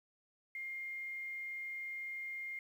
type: tone with quantisation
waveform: sine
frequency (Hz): 2119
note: C7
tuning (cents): +21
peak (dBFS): -40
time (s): 0.55-2.59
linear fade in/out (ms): 2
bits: 11
effects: none